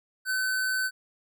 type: tone with amplitude modulation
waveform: square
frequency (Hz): 1520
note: F#6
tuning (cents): +46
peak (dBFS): -25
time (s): 0.25-0.91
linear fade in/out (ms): 50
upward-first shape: sine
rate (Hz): 122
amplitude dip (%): 25
effects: none